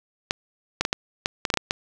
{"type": "clicks", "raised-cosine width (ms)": 0.2, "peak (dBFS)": -4, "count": 10, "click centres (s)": [0.309, 0.81, 0.851, 0.929, 1.259, 1.452, 1.502, 1.54, 1.573, 1.709], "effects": []}